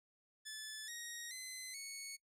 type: tone with pitch steps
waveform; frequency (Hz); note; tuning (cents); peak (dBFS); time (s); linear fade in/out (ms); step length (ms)
10% pulse; 1736 / 1882.2 / 2041 / 2213; A6 / A#6 / C7 / C#7; -24 / +16 / -44 / -3; -36; 0.45-2.17; 20; 430
effects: noise-tail reverb RT60 0.1 s tail -21 dB re dry + low-pass 11000 Hz 12 dB/octave